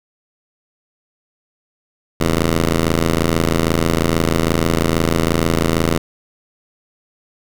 10% pulse ring-modulated tone, 82.41 Hz, E2, in tune, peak -3 dBFS, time 2.2-5.98 s, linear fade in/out 5 ms, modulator 69.3 Hz, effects none

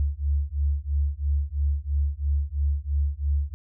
sine beating tone pair, 70.2 / 73.2 Hz, C#2 / D2, +22 / -5 cents, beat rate 3 Hz, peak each -25 dBFS, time 0-3.54 s, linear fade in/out 0 ms, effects none

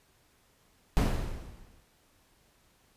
brown noise with exponential decay, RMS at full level -21 dBFS, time 0.97-1.8 s, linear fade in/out 0 ms, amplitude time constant 180 ms, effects pink hiss -66 dBFS RMS until 2.96 s + resampled to 32000 Hz

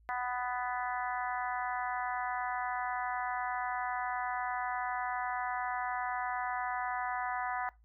harmonic tone, 248.1 Hz, B3, 8 cents sharp, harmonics 3 / 4 / 5 / 6 / 7 / 8, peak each -36 / -39 / -42 / -42 / -42 / -45 dBFS, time 0.09-7.69 s, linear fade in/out 0 ms, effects noise-tail reverb RT60 0.2 s tail -20 dB re dry + added 55 Hz sine -60 dBFS peak until 7.84 s

